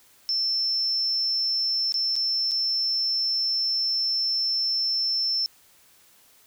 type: tone with dropouts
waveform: sine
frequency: 5340 Hz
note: E8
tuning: 22 cents sharp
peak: -22 dBFS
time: 0.29-5.46 s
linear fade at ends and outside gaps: 0 ms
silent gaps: 1.922-1.942 / 2.156-2.163 / 2.511-2.517 s
effects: white hiss -57 dBFS RMS until 6.46 s